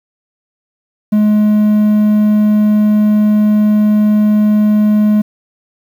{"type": "tone", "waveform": "triangle", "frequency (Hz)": 211.1, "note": "G#3", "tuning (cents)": 29, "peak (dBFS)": -5, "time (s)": [1.12, 5.22], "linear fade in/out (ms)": 10, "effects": ["7-bit"]}